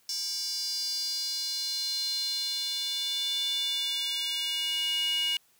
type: tone with high-pass filter sweep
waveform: square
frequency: 320 Hz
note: D#4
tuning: 49 cents sharp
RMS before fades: -31 dBFS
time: 0.09-5.37 s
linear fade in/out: 2 ms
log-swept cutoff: 5300 to 2800 Hz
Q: 7.7
effects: white hiss -65 dBFS RMS until 5.59 s + high-pass 60 Hz 12 dB/octave